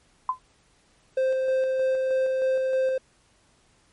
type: tone with exponential decay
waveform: sine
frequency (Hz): 1023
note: C6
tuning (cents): -39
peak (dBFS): -17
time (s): 0.29-0.39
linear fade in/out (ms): 2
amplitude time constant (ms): 21
type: tone with tremolo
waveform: triangle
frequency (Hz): 523.3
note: C5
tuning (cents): 0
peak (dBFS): -18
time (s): 1.17-2.98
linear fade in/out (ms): 5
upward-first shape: square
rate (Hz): 3.2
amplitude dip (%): 25
effects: pink hiss -62 dBFS RMS until 3.92 s + MP3 48 kbps